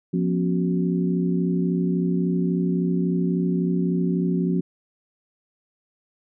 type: tone cluster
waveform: sine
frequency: 176.2 / 239.8 / 272.5 / 371.3 Hz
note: F3 / A#3 / C#4 / F#4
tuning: +16 / +49 / -29 / +6 cents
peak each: -21 / -29 / -27 / -29 dBFS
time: 0.13-4.61 s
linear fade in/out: 10 ms
effects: none